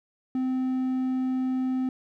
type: tone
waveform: triangle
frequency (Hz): 258.2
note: C4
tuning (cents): -23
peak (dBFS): -22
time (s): 0.35-1.89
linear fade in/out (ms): 2
effects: none